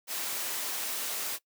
white high-pass noise, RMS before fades -34 dBFS, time 0.07-1.39 s, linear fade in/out 50 ms, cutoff 300 Hz, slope 12 dB/octave, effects noise-tail reverb RT60 0.1 s tail -21 dB re dry

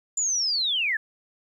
sine linear sweep, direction down, 7170 to 1661.2 Hz, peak -22 dBFS, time 0.17-0.97 s, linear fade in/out 5 ms, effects 10-bit

